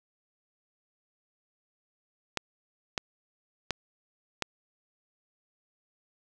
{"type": "clicks", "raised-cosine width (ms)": 0.2, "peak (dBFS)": -11, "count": 4, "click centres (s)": [2.373, 2.978, 3.707, 4.423], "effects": []}